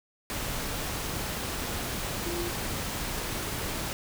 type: tone in noise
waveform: sine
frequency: 345.5 Hz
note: F4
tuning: 19 cents flat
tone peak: -33 dBFS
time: 2.26-2.49 s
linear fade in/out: 0 ms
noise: pink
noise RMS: -33 dBFS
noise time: 0.3-3.93 s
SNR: -3 dB
effects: none